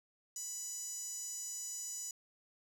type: tone with high-pass filter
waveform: sawtooth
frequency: 987.8 Hz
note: B5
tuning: in tune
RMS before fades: -43 dBFS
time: 0.36-2.11 s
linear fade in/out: 2 ms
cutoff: 6700 Hz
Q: 8.6
effects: none